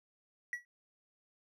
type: tone with exponential decay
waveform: triangle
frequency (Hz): 1935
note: B6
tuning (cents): -36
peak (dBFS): -29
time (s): 0.53-0.65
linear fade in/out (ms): 1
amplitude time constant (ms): 25
effects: tanh soft clip ceiling -26 dBFS